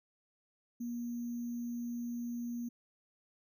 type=tone with sample-and-hold; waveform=sine; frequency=238.4 Hz; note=A#3; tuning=39 cents sharp; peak=-36 dBFS; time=0.8-2.69 s; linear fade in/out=10 ms; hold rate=6300 Hz; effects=none